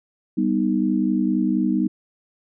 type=chord; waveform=sine; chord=G augmented; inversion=none; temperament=equal; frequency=196 / 246.9 / 311.1 Hz; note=G3 / B3 / D#4; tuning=0 / 0 / 0 cents; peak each=-22 dBFS; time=0.37-1.88 s; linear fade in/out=10 ms; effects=none